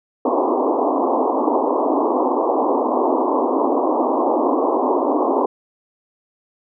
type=band-pass noise; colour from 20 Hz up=pink; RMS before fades=-18 dBFS; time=0.25-5.46 s; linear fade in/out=5 ms; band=250 to 1100 Hz; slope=96 dB/octave; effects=none